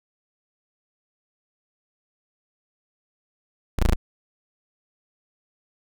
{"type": "tone", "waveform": "20% pulse", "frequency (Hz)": 27.66, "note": "A0", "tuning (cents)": 10, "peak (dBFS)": -12, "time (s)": [3.78, 3.96], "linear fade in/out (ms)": 10, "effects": []}